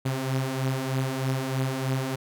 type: beating tone pair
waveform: sawtooth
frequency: 130 / 133.2 Hz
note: C3 / C3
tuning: -11 / +31 cents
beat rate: 3.2 Hz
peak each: -27 / -23 dBFS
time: 0.05-2.16 s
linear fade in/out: 10 ms
effects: none